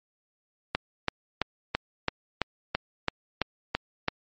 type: click train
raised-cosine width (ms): 0.3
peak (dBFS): -8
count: 11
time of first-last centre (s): 0.75-4.083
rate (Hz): 3
effects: MP3 32 kbps